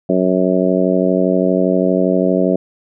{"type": "harmonic tone", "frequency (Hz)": 92.5, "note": "F#2", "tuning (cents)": 0, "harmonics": [2, 3, 4, 5, 6, 7], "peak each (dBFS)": [-17, -18, -19, -21, -19, -20], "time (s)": [0.09, 2.56], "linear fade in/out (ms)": 5, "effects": []}